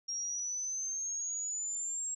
sine exponential sweep, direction up, 5588 to 7600 Hz, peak -34 dBFS, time 0.08-2.15 s, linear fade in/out 10 ms, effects none

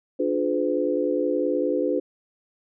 sine chord, D diminished seventh, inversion none, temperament just, 293.7 / 352.4 / 422.9 / 507.5 Hz, D4 / F4 / Ab4 / Cb5, 0 / +16 / +31 / +47 cents, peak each -26 / -27 / -28 / -25 dBFS, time 0.19-2 s, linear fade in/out 10 ms, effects none

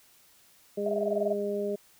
harmonic tone, 203.7 Hz, G#3, 33 cents flat, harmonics 1 / 2 / 3, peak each -35 / -30 / -34 dBFS, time 0.77-1.76 s, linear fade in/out 10 ms
sine tone bursts, 642 Hz, E5, 46 cents flat, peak -25 dBFS, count 10, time 0.86-1.33 s, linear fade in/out 5 ms, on 29 ms, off 20 ms
effects white hiss -60 dBFS RMS until 1.99 s

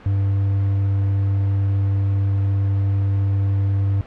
triangle tone, 98.6 Hz, G2, 11 cents sharp, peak -14 dBFS, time 0.06-4.01 s, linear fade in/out 0 ms, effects pink hiss -42 dBFS RMS until 4.06 s + low-pass 2000 Hz 12 dB/octave

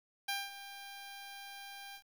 10% pulse tone with ADSR envelope, 796 Hz, G5, 26 cents sharp, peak -25 dBFS, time 0.28-2.03 s, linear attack 9 ms, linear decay 210 ms, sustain -14 dB, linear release 81 ms, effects 10-bit

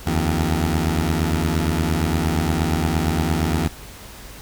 15% pulse beating tone pair, 77.78 / 86.38 Hz, D#2 / F2, 0 / -18 cents, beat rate 8.6 Hz, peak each -14 / -16 dBFS, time 0.06-3.68 s, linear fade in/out 10 ms, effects added 50 Hz sine -42 dBFS peak until 4.41 s + pink hiss -40 dBFS RMS until 4.41 s

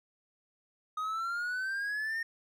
triangle exponential sweep, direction up, 1244.5 to 1846 Hz, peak -30 dBFS, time 0.97-2.23 s, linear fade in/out 5 ms, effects none

